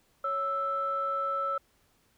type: tone pair together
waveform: sine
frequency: 554.4 / 1319.5 Hz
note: C#5 / E6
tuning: 0 / +1 cents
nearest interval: octave + minor third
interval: 1501 cents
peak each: -34 / -28 dBFS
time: 0.24-1.58 s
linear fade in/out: 5 ms
effects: tanh soft clip ceiling -20 dBFS + pink hiss -68 dBFS RMS until 2.17 s